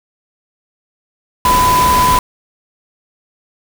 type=tone in noise; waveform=sine; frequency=1000 Hz; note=B5; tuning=21 cents sharp; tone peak=-9 dBFS; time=1.45-2.19 s; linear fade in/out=2 ms; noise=pink; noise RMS=-17 dBFS; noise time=1.45-2.19 s; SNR=+5 dB; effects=none